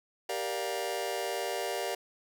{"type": "chord", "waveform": "sawtooth", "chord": "G minor seventh", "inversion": "none", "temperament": "just", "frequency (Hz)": [392, 470.4, 588, 705.6], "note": ["G4", "Bb4", "D5", "F5"], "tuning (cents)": [0, 16, 2, 18], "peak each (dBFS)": -33, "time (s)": [0.29, 1.95], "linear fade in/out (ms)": 5, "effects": []}